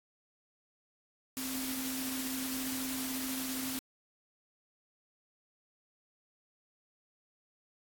sine tone in noise, 261.6 Hz, C4, in tune, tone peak -38 dBFS, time 1.37-3.79 s, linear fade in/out 0 ms, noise white, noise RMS -39 dBFS, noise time 1.37-3.79 s, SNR -2 dB, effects AAC 64 kbps

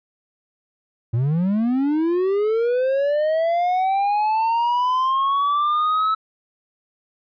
triangle linear sweep, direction up, 110 to 1306 Hz, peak -15 dBFS, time 1.13-6.15 s, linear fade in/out 10 ms, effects resampled to 11025 Hz

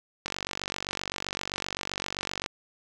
click train, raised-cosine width 0.2 ms, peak -13 dBFS, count 106, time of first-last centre 0.26-2.461 s, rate 47.7 Hz, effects none

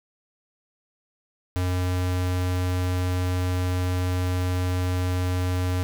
square tone, 90.7 Hz, F#2, 34 cents flat, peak -23 dBFS, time 1.56-5.83 s, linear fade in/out 0 ms, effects none

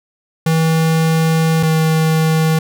square tone pair in turn, 161.4 / 159.36 Hz, E3 / D#3, -36 / +42 cents, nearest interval unison, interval 22 cents, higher first, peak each -12 dBFS, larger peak neither, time 0.46-1.63 / 1.63-2.59 s, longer first, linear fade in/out 5 ms, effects none

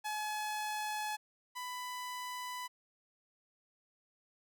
sawtooth tone pair in turn, 850 / 995.8 Hz, G#5 / B5, +40 / +14 cents, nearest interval minor third, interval 274 cents, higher second, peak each -32 / -36 dBFS, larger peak first, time 0.04-1.17 / 1.55-2.68 s, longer neither, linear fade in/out 20 ms, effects none

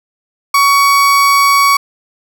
35% pulse tone, 1125 Hz, C#6, 25 cents sharp, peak -5 dBFS, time 0.54-1.77 s, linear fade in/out 5 ms, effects none

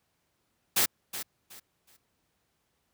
white noise with echo, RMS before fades -24 dBFS, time 0.76-0.86 s, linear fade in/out 10 ms, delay 370 ms, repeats 3, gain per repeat -12 dB, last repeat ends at 1.97 s, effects pink hiss -75 dBFS RMS until 2.93 s + high-pass 60 Hz 12 dB/octave

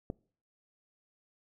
click, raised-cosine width 2 ms, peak -22 dBFS, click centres 0.101 s, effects noise-tail reverb RT60 0.5 s tail -25 dB re dry

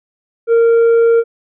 sine tone with tanh clipping, 462.2 Hz, A#4, 15 cents flat, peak -8 dBFS, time 0.47-1.24 s, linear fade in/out 50 ms, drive 4 dB, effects none

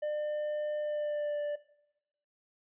triangle tone with pitch glide, 600 to 587.7 Hz, D5 to D5, +37 to +1 cents, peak -29 dBFS, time 0.02-1.56 s, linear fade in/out 10 ms, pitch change -36 cents, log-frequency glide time 0.78-1.4 s, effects noise-tail reverb RT60 0.8 s tail -17 dB re dry + resampled to 8000 Hz

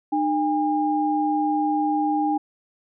sine tone pair together, 303.4 / 810 Hz, D#4 / G#5, -44 / -43 cents, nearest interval octave + perfect fourth, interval 1701 cents, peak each -22 dBFS, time 0.12-2.38 s, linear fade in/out 10 ms, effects none

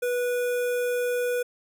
square tone with notch filter, 490 Hz, B4, 14 cents flat, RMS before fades -26 dBFS, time 0.02-1.43 s, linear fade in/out 10 ms, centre 4500 Hz, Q 0.93, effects none

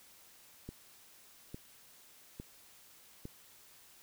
click train, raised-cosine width 3 ms, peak -30 dBFS, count 4, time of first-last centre 0.69-3.254 s, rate 1.17 Hz, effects white hiss -60 dBFS RMS until 4.02 s

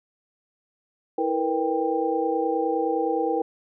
sine tone cluster, 326.5 / 460.8 / 490.4 / 792 Hz, E4 / A#4 / B4 / G5, -17 / -20 / -12 / +18 cents, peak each -27 dBFS, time 1.18-3.42 s, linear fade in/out 5 ms, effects none

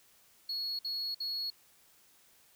sine tone bursts, 4341 Hz, C#8, 37 cents flat, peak -31 dBFS, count 3, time 0.49-1.502 s, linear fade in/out 5 ms, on 300 ms, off 56 ms, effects tanh soft clip ceiling -32 dBFS + white hiss -64 dBFS RMS until 2.55 s

